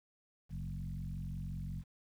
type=tone with frequency modulation; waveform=sine; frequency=106.2 Hz; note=G#2; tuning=39 cents sharp; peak=-38 dBFS; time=0.49-1.84 s; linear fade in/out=50 ms; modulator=45.6 Hz; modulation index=1.7; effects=11-bit